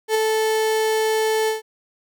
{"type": "tone with ADSR envelope", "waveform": "35% pulse", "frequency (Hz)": 438.1, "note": "A4", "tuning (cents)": -7, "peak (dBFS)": -13, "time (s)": [0.08, 1.62], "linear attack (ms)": 68, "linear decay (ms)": 9, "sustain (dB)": -3, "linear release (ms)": 140, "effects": []}